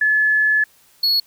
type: tone pair in turn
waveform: sine / triangle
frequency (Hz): 1719 / 4360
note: A6 / C#8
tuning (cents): -41 / -29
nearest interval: octave + major third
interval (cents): 1612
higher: second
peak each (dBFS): -13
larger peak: neither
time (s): 0.01-0.64 / 1.03-1.2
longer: first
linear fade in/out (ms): 5
effects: white hiss -54 dBFS RMS until 1.26 s